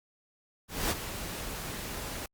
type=noise with ADSR envelope; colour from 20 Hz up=pink; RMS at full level=-28 dBFS; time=0.68-2.26 s; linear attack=230 ms; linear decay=24 ms; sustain=-10 dB; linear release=3 ms; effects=Opus 48 kbps